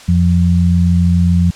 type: tone pair together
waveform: sine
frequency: 87.31 / 174.62 Hz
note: F2 / F3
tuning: 0 / 0 cents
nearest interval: octave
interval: 1200 cents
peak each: -11 dBFS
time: 0.08-1.51 s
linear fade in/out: 10 ms
effects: white hiss -37 dBFS RMS until 1.55 s + low-pass 7000 Hz 12 dB/octave